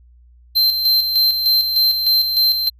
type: tone with tremolo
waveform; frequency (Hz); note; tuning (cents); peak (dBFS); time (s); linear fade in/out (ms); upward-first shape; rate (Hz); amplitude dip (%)
square; 4121; C8; -27; -12; 0.55-2.7; 20; square; 3.3; 50
effects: added 60 Hz sine -45 dBFS peak until 2.79 s